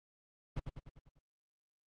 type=noise with echo; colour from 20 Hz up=brown; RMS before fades=-36 dBFS; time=0.56-0.6 s; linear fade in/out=10 ms; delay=99 ms; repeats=6; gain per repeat=-5 dB; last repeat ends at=1.194 s; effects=low-pass 5000 Hz 12 dB/octave + Opus 32 kbps